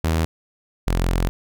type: tone pair in turn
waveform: sawtooth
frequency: 80.8 / 43.51 Hz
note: E2 / F1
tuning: -34 / -6 cents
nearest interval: major seventh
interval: 1072 cents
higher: first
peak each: -14 dBFS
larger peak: neither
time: 0.04-0.25 / 0.87-1.29 s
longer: second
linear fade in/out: 0 ms
effects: none